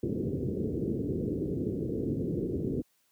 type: low-pass noise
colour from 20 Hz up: white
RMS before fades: -31 dBFS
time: 0.03-2.82 s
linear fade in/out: 5 ms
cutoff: 430 Hz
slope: 48 dB/octave
effects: white hiss -71 dBFS RMS until 3.11 s + high-pass 80 Hz 12 dB/octave